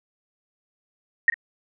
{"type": "tone with echo", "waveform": "sine", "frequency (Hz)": 1864.7, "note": "A#6", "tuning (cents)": 0, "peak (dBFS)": -12, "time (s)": [1.28, 1.3], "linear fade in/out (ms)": 2, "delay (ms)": 42, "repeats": 1, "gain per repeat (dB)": -15, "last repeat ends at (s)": 1.342, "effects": []}